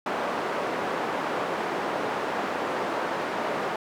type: band-pass noise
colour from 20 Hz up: white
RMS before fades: -29 dBFS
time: 0.06-3.76 s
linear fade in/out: 2 ms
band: 270 to 1000 Hz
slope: 12 dB/octave
effects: none